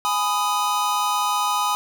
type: chord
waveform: square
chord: G# minor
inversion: none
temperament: just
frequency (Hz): 830.6 / 996.7 / 1245.9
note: G#5 / B5 / D#6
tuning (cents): 0 / +16 / +2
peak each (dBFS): -26 / -25 / -24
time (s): 0.05-1.75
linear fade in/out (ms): 0
effects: none